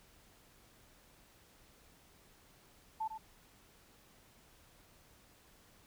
sine tone with echo, 880 Hz, A5, in tune, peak -34 dBFS, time 3-3.08 s, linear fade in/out 10 ms, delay 100 ms, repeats 1, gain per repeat -8 dB, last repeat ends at 3.18 s, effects pink hiss -64 dBFS RMS until 5.86 s

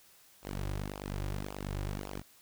sawtooth tone with flanger, 49.31 Hz, G1, 11 cents sharp, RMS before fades -38 dBFS, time 0.42-2.23 s, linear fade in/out 50 ms, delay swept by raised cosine 0.49 to 4.59 ms, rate 1.8 Hz, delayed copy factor -0.8, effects white hiss -61 dBFS RMS until 2.41 s

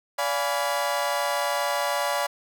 30% pulse chord, D diminished seventh, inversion none, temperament equal with one note detuned, 576.2 / 698.5 / 830.6 / 987.8 Hz, D5 / F5 / Ab5 / Cb6, -33 / 0 / 0 / 0 cents, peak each -25 / -28 / -28 / -27 dBFS, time 0.18-2.27 s, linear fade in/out 10 ms, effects none

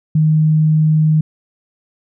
sine tone, 155.56 Hz, D#3, in tune, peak -9 dBFS, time 0.15-1.21 s, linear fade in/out 5 ms, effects none

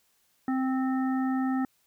harmonic tone, 261.6 Hz, C4, in tune, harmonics 1 / 3 / 5 / 7, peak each -25 / -35 / -39 / -42 dBFS, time 0.48-1.65 s, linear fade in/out 2 ms, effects white hiss -69 dBFS RMS until 1.86 s

